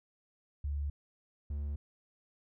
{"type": "tone pair in turn", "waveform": ["sine", "triangle"], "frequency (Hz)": [71.9, 72.44], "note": ["D2", "D2"], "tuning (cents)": [-36, -23], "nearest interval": "unison", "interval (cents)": 13, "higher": "second", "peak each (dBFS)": [-32, -32], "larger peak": "neither", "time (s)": [[0.64, 0.9], [1.5, 1.76]], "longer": "neither", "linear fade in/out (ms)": 5, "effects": []}